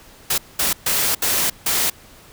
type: noise bursts at uneven times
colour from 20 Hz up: white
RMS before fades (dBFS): -19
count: 5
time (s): 0.3-0.38 / 0.59-0.73 / 0.86-1.15 / 1.22-1.5 / 1.66-1.9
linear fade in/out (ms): 5
effects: pink hiss -46 dBFS RMS until 2.32 s